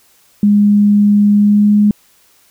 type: tone with pitch glide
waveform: sine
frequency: 205.7 to 207.8 Hz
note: G#3 to G#3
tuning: -16 to +1 cents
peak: -6 dBFS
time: 0.43-1.91 s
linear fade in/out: 2 ms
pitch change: +17 cents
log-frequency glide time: 1.35-1.74 s
effects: white hiss -51 dBFS RMS until 2.5 s